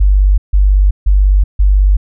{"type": "tone bursts", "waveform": "sine", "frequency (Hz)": 48.85, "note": "G1", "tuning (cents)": -5, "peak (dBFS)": -5, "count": 4, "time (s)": [0, 1.97], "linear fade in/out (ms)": 10, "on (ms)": 380, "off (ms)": 150, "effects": []}